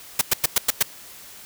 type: noise bursts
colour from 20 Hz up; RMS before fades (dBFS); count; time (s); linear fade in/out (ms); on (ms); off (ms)
white; -17; 6; 0.19-0.828; 5; 23; 100
effects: white hiss -43 dBFS RMS until 1.45 s